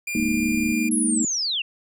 45% pulse tone, 2400 Hz, D7, 37 cents sharp, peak -26 dBFS, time 0.07-0.89 s, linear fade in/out 5 ms
sine chord, Ab suspended second, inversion none, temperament equal, 207.7 / 233.1 / 311.1 Hz, Ab3 / Bb3 / Eb4, 0 / 0 / 0 cents, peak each -28 / -23 / -25 dBFS, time 0.15-1.25 s, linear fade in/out 2 ms
click train, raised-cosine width 5 ms, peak -27 dBFS, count 20, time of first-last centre 0.17-0.721 s, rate 34.5 Hz
sine linear sweep, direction down, 11175 to 2637 Hz, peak -22 dBFS, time 0.91-1.62 s, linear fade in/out 5 ms
effects none

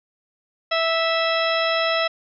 harmonic tone, 657 Hz, E5, 6 cents flat, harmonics 1 / 2 / 3 / 4 / 5 / 6 / 8, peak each -22 / -25 / -27 / -28 / -29 / -30 / -31 dBFS, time 0.71-2.08 s, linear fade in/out 10 ms, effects none

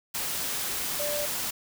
sine tone in noise, 587.3 Hz, D5, in tune, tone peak -30 dBFS, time 0.99-1.26 s, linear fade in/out 10 ms, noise white, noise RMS -31 dBFS, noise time 0.14-1.51 s, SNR -2 dB, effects none

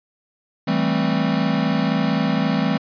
square chord, A minor seventh, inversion second, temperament equal, 164.81 / 196 / 220 / 261.6 Hz, E3 / G3 / A3 / C4, 0 / 0 / 0 / 0 cents, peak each -24 dBFS, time 0.67-2.78 s, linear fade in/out 10 ms, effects resampled to 11025 Hz

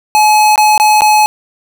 square tone with dropouts, 851 Hz, G#5, 42 cents sharp, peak -6 dBFS, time 0.15-1.26 s, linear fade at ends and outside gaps 0 ms, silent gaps 0.558-0.578 / 0.778-0.799 / 1.008-1.019 s, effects 8-bit

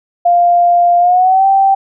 sine tone with pitch glide, 698.5 to 779.5 Hz, F5 to G5, 0 to -10 cents, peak -6 dBFS, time 0.25-1.75 s, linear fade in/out 10 ms, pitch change +190 cents, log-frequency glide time 0.99-1.46 s, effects none

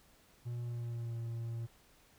triangle tone with pitch glide, 120 to 115.85 Hz, B2 to A#2, -49 to -10 cents, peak -35 dBFS, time 0.45-1.67 s, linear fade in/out 20 ms, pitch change -61 cents, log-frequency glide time 0.62-1.19 s, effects pink hiss -65 dBFS RMS until 2.18 s

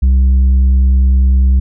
sine tone with tanh clipping, 65 Hz, C2, 11 cents flat, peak -7 dBFS, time 0.02-1.6 s, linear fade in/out 10 ms, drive 4 dB, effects none

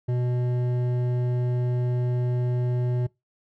sine tone with hard clipping, 123.47 Hz, B2, in tune, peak -24 dBFS, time 0.08-3.07 s, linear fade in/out 10 ms, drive 10 dB, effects noise-tail reverb RT60 0.2 s tail -23 dB re dry

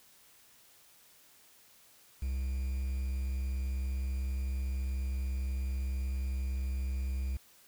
triangle tone with quantisation, 65.41 Hz, C2, in tune, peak -29 dBFS, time 2.22-7.37 s, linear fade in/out 5 ms, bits 9, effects white hiss -61 dBFS RMS until 7.67 s

